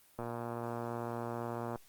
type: click train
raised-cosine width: 1 ms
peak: -25 dBFS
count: 186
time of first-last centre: 0.19-1.758 s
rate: 118 Hz
effects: white hiss -64 dBFS RMS until 1.88 s + Opus 32 kbps